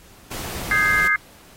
pink noise, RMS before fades -31 dBFS, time 0.31-1.08 s, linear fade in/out 5 ms
sine chord, Ab major seventh, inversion second, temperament equal, 1244.5 / 1568 / 1661.2 / 2093 Hz, Eb6 / G6 / Ab6 / C7, 0 / 0 / 0 / 0 cents, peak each -24 / -23 / -20 / -19 dBFS, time 0.71-1.16 s, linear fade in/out 2 ms
effects pink hiss -49 dBFS RMS until 1.56 s + AAC 48 kbps

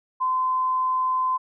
sine tone, 1028 Hz, C6, 31 cents flat, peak -20 dBFS, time 0.2-1.38 s, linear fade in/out 20 ms, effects none

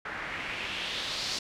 white noise with low-pass filter sweep, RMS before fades -35 dBFS, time 0.05-1.39 s, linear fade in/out 5 ms, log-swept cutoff 1600 to 5000 Hz, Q 2.4, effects none

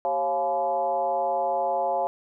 sine tone with frequency modulation, 698.5 Hz, F5, in tune, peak -22 dBFS, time 0.05-2.07 s, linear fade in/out 0 ms, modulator 155 Hz, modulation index 1.3, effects none

